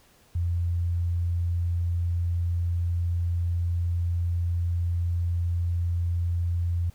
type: tone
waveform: sine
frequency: 86.3 Hz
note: F2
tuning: 20 cents flat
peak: -23 dBFS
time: 0.35-6.9 s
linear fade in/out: 5 ms
effects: pink hiss -59 dBFS RMS until 6.94 s